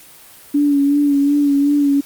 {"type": "tone with vibrato", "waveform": "sine", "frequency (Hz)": 285.4, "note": "D4", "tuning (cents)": -49, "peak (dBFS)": -11, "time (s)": [0.54, 2.01], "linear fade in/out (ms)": 10, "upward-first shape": "sine", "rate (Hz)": 2.7, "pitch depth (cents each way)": 33, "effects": ["white hiss -42 dBFS RMS until 2.05 s", "Opus 32 kbps"]}